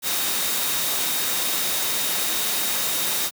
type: tone in noise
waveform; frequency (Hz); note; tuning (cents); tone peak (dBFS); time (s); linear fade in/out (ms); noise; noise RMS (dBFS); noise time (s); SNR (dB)
sine; 3732; A#7; +1; -32; 0.02-3.31; 50; white; -24; 0.02-3.31; -11
effects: high-pass 150 Hz 12 dB/octave